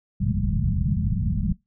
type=low-pass noise; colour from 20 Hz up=white; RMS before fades=-23 dBFS; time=0.2-1.53 s; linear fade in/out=10 ms; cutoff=210 Hz; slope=96 dB/octave; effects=noise-tail reverb RT60 0.2 s tail -23 dB re dry